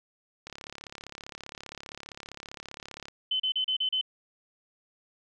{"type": "click train", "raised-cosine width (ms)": 0.2, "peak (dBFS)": -23, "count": 93, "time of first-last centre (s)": [0.47, 3.084], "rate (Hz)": 35.2}
{"type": "tone bursts", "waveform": "sine", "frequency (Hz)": 3045, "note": "F#7", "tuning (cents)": 49, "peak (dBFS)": -25, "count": 6, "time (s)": [3.31, 4.013], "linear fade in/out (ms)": 5, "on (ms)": 88, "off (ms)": 35}
{"effects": []}